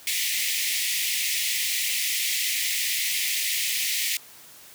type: high-pass noise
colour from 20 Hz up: pink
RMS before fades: -26 dBFS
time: 0.07-4.17 s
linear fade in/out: 2 ms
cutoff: 1900 Hz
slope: 96 dB/octave
effects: white hiss -48 dBFS RMS until 4.74 s + high-pass 60 Hz 12 dB/octave